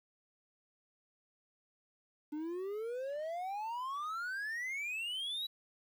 triangle exponential sweep, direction up, 293.7 to 3951 Hz, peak -35 dBFS, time 2.32-5.47 s, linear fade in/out 10 ms, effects 11-bit

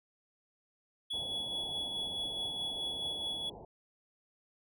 triangle tone with tremolo, 3380 Hz, G#7, 30 cents sharp, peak -32 dBFS, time 1.1-3.5 s, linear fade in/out 10 ms, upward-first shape sine, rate 4.7 Hz, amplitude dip 35%
white low-pass noise, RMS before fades -49 dBFS, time 1.13-3.65 s, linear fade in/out 5 ms, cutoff 920 Hz, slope 96 dB/octave
effects none

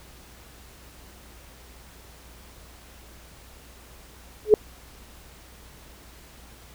sine tone with exponential growth, 425.3 Hz, G#4, 41 cents sharp, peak -5 dBFS, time 4.45-4.54 s, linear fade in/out 1 ms, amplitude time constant 19 ms, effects added 60 Hz sine -50 dBFS peak until 6.74 s + pink hiss -50 dBFS RMS until 6.74 s

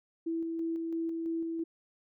sine tone with tremolo, 329.6 Hz, E4, in tune, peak -30 dBFS, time 0.26-1.64 s, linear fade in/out 10 ms, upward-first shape square, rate 3 Hz, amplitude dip 25%, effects none

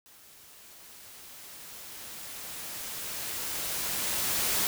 white noise with level ramp, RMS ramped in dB -55 to -27 dBFS, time 0.06-4.67 s, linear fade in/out 0 ms, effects none

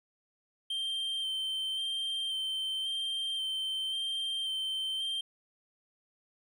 triangle tone with vibrato, 3136 Hz, G7, in tune, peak -30 dBFS, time 0.7-5.21 s, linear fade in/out 5 ms, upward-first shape square, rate 0.93 Hz, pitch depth 14 cents each way, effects none

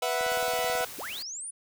sawtooth chord, B suspended fourth, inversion none, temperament equal, 493.9 / 659.3 / 740 Hz, B4 / E5 / F#5, 0 / 0 / 0 cents, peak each -27 dBFS, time 0.02-0.85 s, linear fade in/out 5 ms
click train, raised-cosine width 2 ms, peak -33 dBFS, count 12, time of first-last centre 0.21-0.808 s, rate 18.4 Hz
white noise, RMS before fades -42 dBFS, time 0.3-1.23 s, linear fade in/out 10 ms
sine linear sweep, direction up, 141.6 to 9956 Hz, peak -35 dBFS, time 0.98-1.51 s, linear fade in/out 10 ms
effects none

